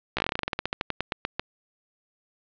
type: slowing click train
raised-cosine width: 0.3 ms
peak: -10 dBFS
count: 22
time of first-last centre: 0.17-1.395 s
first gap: 15 ms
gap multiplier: 1.12
effects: resampled to 11025 Hz + 7-bit